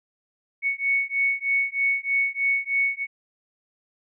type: beating tone pair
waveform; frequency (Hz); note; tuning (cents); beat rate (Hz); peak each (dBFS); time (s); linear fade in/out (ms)
sine; 2217 / 2220.2; C#7 / C#7; 0 / +2; 3.2; -24; 0.62-3.07; 50
effects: none